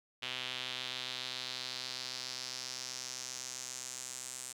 sawtooth tone with band-pass filter sweep, 127.6 Hz, C3, 43 cents flat, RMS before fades -42 dBFS, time 0.22-4.53 s, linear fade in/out 10 ms, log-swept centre 3100 to 8000 Hz, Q 2.9, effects none

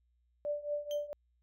sine tone with tremolo, 587.3 Hz, D5, in tune, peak -30 dBFS, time 0.45-1.13 s, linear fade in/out 0 ms, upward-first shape triangle, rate 4.4 Hz, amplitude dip 90%
35% pulse tone with exponential decay, 3136 Hz, G7, in tune, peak -40 dBFS, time 0.91-1.07 s, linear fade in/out 0 ms, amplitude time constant 33 ms
effects added 60 Hz sine -70 dBFS peak until 1.42 s

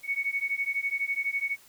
sine beating tone pair, 2217 / 2229 Hz, C#7 / C#7, 0 / +9 cents, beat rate 12 Hz, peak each -30 dBFS, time 0.03-1.57 s, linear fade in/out 50 ms, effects white hiss -56 dBFS RMS until 1.68 s

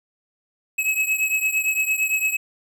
square beating tone pair, 2565 / 2573.8 Hz, E7 / E7, -48 / -42 cents, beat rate 8.8 Hz, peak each -22 / -25 dBFS, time 0.78-2.37 s, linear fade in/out 10 ms, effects none

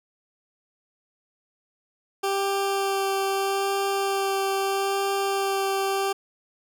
20% pulse tone with vibrato, 392 Hz, G4, in tune, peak -18 dBFS, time 2.23-6.13 s, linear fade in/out 10 ms, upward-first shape sine, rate 0.78 Hz, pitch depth 10 cents each way, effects none

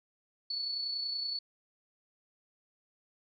sine tone with amplitude modulation, 4435 Hz, C#8, in tune, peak -31 dBFS, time 0.5-1.39 s, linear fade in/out 5 ms, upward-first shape sine, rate 30.6 Hz, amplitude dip 40%, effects none

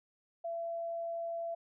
sine tone, 673 Hz, E5, 36 cents sharp, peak -35 dBFS, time 0.44-1.55 s, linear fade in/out 10 ms, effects none

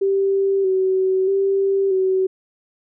sine tone with vibrato, 384.3 Hz, G4, 34 cents flat, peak -15 dBFS, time 0.01-2.27 s, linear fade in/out 10 ms, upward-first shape square, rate 0.79 Hz, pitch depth 31 cents each way, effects none

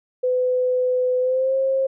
sine tone with pitch glide, 504 to 534 Hz, B4 to C5, +35 to +35 cents, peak -17 dBFS, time 0.23-1.87 s, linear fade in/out 10 ms, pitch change +100 cents, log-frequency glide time 1.2-1.55 s, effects none

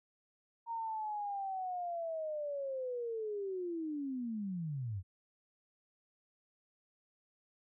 sine linear sweep, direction down, 932.3 to 87.31 Hz, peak -36 dBFS, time 0.66-5.03 s, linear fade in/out 50 ms, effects none

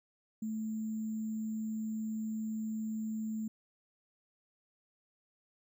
sine tone with sample-and-hold, 218.7 Hz, A3, 10 cents flat, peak -34 dBFS, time 0.42-3.48 s, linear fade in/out 5 ms, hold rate 7350 Hz, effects none

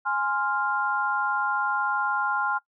sine chord, F minor, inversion first, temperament equal, 830.6 / 1046.5 / 1396.9 Hz, Ab5 / C6 / F6, 0 / 0 / 0 cents, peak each -28 / -29 / -26 dBFS, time 0.05-2.59 s, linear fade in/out 20 ms, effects noise-tail reverb RT60 0.1 s tail -20 dB re dry

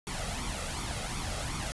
pink noise with flanger, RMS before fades -35 dBFS, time 0.07-1.72 s, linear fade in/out 0 ms, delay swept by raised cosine 0.87 to 1.56 ms, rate 2.7 Hz, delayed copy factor +0.6, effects resampled to 24000 Hz

